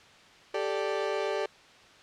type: chord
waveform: 35% pulse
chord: G suspended second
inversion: none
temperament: equal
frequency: 392 / 440 / 587.3 Hz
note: G4 / A4 / D5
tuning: 0 / 0 / 0 cents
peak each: -31 dBFS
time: 0.54-1.46 s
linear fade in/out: 5 ms
effects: white hiss -54 dBFS RMS until 2.02 s + low-pass 4000 Hz 12 dB/octave